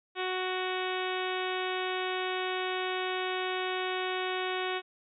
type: harmonic tone with a mistuned harmonic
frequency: 370 Hz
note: F#4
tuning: in tune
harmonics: 1 / 2 / 3 / 4 / 5 / 6 / 7 / 8 / 9 / 10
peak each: -34 / -37 / -39 / -40 / -41 / -42 / -42 / -43 / -44 / -44 dBFS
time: 0.15-4.82 s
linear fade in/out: 50 ms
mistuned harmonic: 6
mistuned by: +20 cents
effects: none